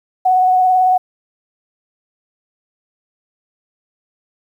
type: tone with vibrato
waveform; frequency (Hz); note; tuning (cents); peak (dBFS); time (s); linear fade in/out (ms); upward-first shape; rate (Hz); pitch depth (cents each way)
sine; 740; F#5; 0; -9; 0.25-0.98; 10; sine; 18; 21
effects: 8-bit